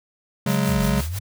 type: chord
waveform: square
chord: C# suspended fourth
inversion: none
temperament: just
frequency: 138.59 / 184.79 / 207.9 Hz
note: C#3 / F#3 / G#3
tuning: 0 / -2 / +2 cents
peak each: -24 dBFS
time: 0.46-1.01 s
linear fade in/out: 5 ms
type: noise with tremolo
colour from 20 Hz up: white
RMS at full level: -33 dBFS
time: 0.48-1.19 s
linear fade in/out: 5 ms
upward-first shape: sine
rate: 6 Hz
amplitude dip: 80%
type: exponential two-way sweep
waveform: sine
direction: down then up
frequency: 106 to 46.25 to 106 Hz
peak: -25 dBFS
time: 0.67-1.2 s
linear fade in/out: 20 ms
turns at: 0.82 s
effects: none